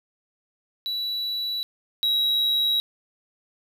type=tone pair in turn; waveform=triangle; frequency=3935 / 3861 Hz; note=B7 / B7; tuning=-7 / -40 cents; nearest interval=unison; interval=33 cents; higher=first; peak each=-24 / -18 dBFS; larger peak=second; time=0.86-1.63 / 2.03-2.8 s; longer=neither; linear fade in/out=0 ms; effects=none